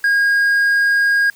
triangle tone, 1630 Hz, G#6, 33 cents flat, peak -10 dBFS, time 0.04-1.3 s, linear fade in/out 2 ms, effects white hiss -48 dBFS RMS until 1.35 s

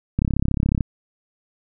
click train, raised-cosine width 5 ms, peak -7 dBFS, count 22, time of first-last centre 0.19-0.808 s, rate 34 Hz, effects none

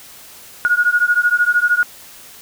sine beating tone pair, 1438 / 1451 Hz, F#6 / F#6, -50 / -34 cents, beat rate 13 Hz, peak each -15 dBFS, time 0.65-1.83 s, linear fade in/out 0 ms, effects white hiss -40 dBFS RMS until 2.41 s

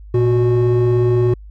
triangle tone pair together, 116.54 / 366.3 Hz, A#2 / F#4, 0 / -17 cents, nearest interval octave + minor sixth, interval 1983 cents, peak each -11 dBFS, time 0.14-1.34 s, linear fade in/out 5 ms, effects tanh soft clip ceiling -7 dBFS + added 51 Hz sine -34 dBFS peak until 1.5 s

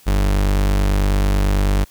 40% pulse tone, 49.13 Hz, G1, 5 cents sharp, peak -13 dBFS, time 0.06-1.85 s, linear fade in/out 20 ms, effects white hiss -49 dBFS RMS until 1.9 s

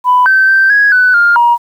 sine tone with pitch steps, 995 / 1546 / 1562 / 1660 / 1496 / 1406 / 950 Hz, B5 / G6 / G6 / G#6 / F#6 / F6 / A#5, +13 / -24 / -7 / -1 / +19 / +11 / +33 cents, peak -4 dBFS, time 0.04-1.58 s, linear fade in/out 50 ms, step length 220 ms, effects tanh soft clip ceiling 0 dBFS + 7-bit

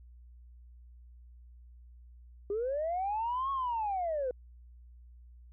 sine linear two-way sweep, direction up then down, 392.9 to 1108.7 to 486.3 Hz, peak -29 dBFS, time 2.5-4.31 s, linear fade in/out 2 ms, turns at 3.51 s, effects tanh soft clip ceiling -26 dBFS + added 60 Hz sine -51 dBFS peak until 5.52 s

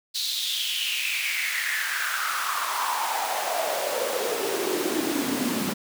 pink noise with high-pass filter sweep, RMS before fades -27 dBFS, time 0.14-5.74 s, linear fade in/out 20 ms, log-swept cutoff 4200 to 210 Hz, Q 5.5, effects none

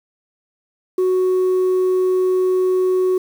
sine tone, 370 Hz, F#4, in tune, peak -11 dBFS, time 0.98-3.18 s, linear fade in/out 5 ms, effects tanh soft clip ceiling -13 dBFS + 7-bit

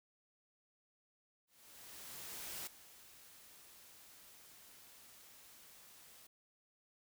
white noise with ADSR envelope, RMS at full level -45 dBFS, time 1.47-6.27 s, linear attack 1200 ms, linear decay 4 ms, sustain -15 dB, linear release 5 ms, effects none

